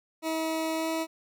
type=tone with pitch glide; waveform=20% pulse; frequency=320.8 to 323.4 Hz; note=E4 to E4; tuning=-47 to -33 cents; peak=-23 dBFS; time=0.22-1.07 s; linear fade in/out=50 ms; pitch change=+14 cents; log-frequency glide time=0.76-0.88 s; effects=none